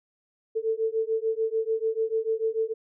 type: beating tone pair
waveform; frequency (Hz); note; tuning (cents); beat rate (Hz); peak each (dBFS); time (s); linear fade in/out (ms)
sine; 441.9 / 448.7; A4 / A4; +7 / +34; 6.8; -27; 0.55-2.74; 20
effects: none